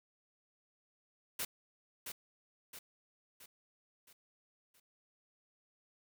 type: noise with echo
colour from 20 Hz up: white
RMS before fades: -38 dBFS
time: 1.39-1.45 s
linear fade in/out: 5 ms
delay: 670 ms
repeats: 5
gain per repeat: -6 dB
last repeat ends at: 4.8 s
effects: none